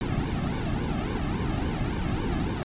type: noise with flanger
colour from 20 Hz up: brown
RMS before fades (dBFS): -28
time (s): 0.01-2.63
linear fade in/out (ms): 0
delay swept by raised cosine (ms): 1.5 to 2.11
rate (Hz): 3.6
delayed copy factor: -0.85
effects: resampled to 8000 Hz